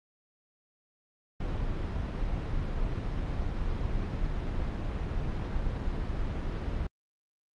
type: noise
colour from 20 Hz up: brown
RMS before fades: -31 dBFS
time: 1.4-6.87 s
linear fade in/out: 5 ms
effects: low-pass 4000 Hz 12 dB/octave + Opus 32 kbps